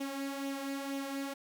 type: tone with flanger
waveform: sawtooth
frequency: 275.4 Hz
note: C#4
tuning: 11 cents flat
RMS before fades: -38 dBFS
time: 0-1.34 s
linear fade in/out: 10 ms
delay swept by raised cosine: 0.31 to 3.21 ms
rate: 2.1 Hz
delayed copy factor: +0.5
effects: 11-bit